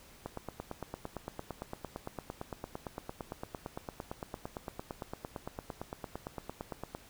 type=click train; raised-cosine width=1 ms; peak=-24 dBFS; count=60; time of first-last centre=0.26-6.949 s; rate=8.82 Hz; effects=pink hiss -57 dBFS RMS until 7.09 s